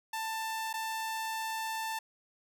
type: tone with dropouts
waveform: sawtooth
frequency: 888 Hz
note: A5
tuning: 16 cents sharp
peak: -30 dBFS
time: 0.13-1.99 s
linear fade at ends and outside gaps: 5 ms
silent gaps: 0.73-0.738 s
effects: none